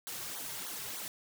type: noise with flanger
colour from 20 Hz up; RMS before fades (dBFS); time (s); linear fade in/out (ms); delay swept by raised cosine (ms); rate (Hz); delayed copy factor
white; -41; 0.07-1.08; 0; 0.38 to 4.08; 3.3; -0.95
effects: none